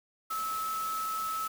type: tone in noise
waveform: sine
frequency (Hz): 1300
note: E6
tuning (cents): -24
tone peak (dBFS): -31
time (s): 0.3-1.48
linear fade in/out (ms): 10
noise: white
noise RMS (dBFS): -42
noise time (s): 0.3-1.48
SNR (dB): +8
effects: none